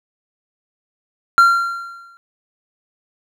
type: tone with exponential decay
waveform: triangle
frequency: 1378 Hz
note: F6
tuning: 24 cents flat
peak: -3 dBFS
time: 1.38-2.17 s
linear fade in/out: 0 ms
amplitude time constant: 170 ms
effects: none